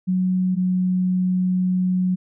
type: tone pair in turn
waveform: sine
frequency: 184.4 / 183.4 Hz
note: F#3 / F#3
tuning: -6 / -15 cents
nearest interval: unison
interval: 9 cents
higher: first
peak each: -17 dBFS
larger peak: neither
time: 0.07-0.56 / 0.56-2.16 s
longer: second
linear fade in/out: 20 ms
effects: none